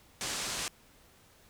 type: low-pass noise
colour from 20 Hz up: white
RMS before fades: -36 dBFS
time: 0.21-0.68 s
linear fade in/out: 0 ms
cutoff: 8400 Hz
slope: 24 dB/octave
effects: pink hiss -61 dBFS RMS until 1.49 s